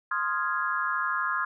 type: chord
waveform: sine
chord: F minor seventh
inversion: second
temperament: equal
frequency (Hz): 1046.5 / 1244.5 / 1396.9 / 1661.2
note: C6 / Eb6 / F6 / Ab6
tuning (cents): 0 / 0 / 0 / 0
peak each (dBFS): -31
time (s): 0.11-1.45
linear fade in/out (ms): 5
effects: none